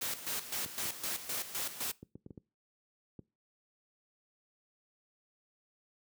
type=noise with tremolo; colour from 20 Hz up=white; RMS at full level=-36 dBFS; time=0.01-1.92 s; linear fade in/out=10 ms; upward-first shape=square; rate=3.9 Hz; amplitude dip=70%
type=clicks; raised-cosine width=3 ms; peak=-33 dBFS; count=8; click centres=0.661 / 0.856 / 2.029 / 2.155 / 2.263 / 2.307 / 2.377 / 3.192 s
effects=noise-tail reverb RT60 0.3 s tail -22 dB re dry + high-pass 100 Hz 12 dB/octave